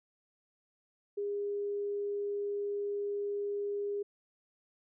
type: tone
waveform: sine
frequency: 406.9 Hz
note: G#4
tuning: 35 cents flat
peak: -32 dBFS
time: 1.17-4.03 s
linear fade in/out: 10 ms
effects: none